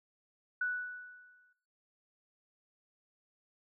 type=tone with exponential decay; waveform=sine; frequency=1480 Hz; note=F#6; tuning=in tune; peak=-29 dBFS; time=0.61-1.53 s; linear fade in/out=5 ms; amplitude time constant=200 ms; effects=noise-tail reverb RT60 1.0 s tail -21 dB re dry